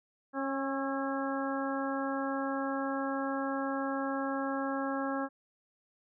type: harmonic tone with a mistuned harmonic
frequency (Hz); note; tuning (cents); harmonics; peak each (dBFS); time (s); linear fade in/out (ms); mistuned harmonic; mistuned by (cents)
272.6; C#4; -29; 1 / 2 / 3 / 4 / 5 / 6; -34 / -37 / -39 / -40 / -41 / -42; 0.33-5.29; 50; 5; -30
effects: none